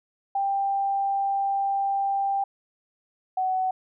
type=tone pair in turn; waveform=sine; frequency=790 / 749.5 Hz; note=G5 / F#5; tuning=+13 / +22 cents; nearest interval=minor second; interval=91 cents; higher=first; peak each=-22 dBFS; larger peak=neither; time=0.35-2.44 / 3.37-3.71 s; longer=first; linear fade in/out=5 ms; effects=none